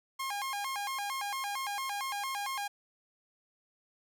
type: tone with vibrato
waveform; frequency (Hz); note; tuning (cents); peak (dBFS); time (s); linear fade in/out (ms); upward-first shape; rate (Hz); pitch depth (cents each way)
sawtooth; 932.3; A#5; 0; -30; 0.19-2.68; 10; square; 4.4; 240
effects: none